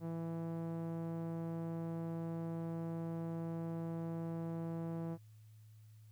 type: tone with low-pass filter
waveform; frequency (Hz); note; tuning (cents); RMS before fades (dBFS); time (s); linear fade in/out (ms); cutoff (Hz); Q
sawtooth; 165.6; E3; +8; -41; 0-5.18; 50; 780; 0.72
effects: added 108 Hz sine -56 dBFS peak until 6.11 s + white hiss -75 dBFS RMS until 6.11 s